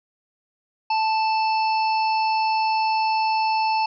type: harmonic tone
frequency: 880 Hz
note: A5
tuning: in tune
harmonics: 1 / 3 / 5 / 6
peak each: -19 / -29 / -33 / -35 dBFS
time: 0.9-3.86 s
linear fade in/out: 5 ms
effects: none